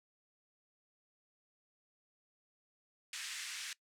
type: band-pass noise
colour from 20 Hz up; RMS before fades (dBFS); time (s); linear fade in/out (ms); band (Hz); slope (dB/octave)
pink; -44; 3.13-3.73; 2; 1700 to 9000; 24
effects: noise-tail reverb RT60 0.1 s tail -21 dB re dry